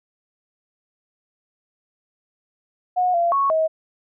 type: tone with pitch steps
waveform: sine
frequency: 727 / 686 / 1106 / 637 Hz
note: F#5 / F5 / C#6 / D#5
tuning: -31 / -31 / -4 / +41 cents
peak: -16 dBFS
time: 2.96-3.68 s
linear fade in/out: 20 ms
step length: 180 ms
effects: none